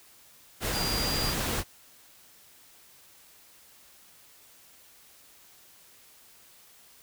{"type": "tone in noise", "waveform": "sine", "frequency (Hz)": 4790, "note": "D8", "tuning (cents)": 33, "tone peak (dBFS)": -31, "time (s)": [0.72, 1.35], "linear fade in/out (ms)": 50, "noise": "pink", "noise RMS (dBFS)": -30, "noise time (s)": [0.6, 1.64], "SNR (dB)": -4, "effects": ["white hiss -56 dBFS RMS until 7.02 s"]}